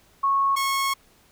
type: tone pair in turn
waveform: sine / sawtooth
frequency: 1100 / 1094 Hz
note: C#6 / C#6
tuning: -14 / -23 cents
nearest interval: unison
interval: 9 cents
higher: first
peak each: -18 dBFS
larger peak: neither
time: 0.23-0.56 / 0.56-0.94 s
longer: second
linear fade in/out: 10 ms
effects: pink hiss -58 dBFS RMS until 1.31 s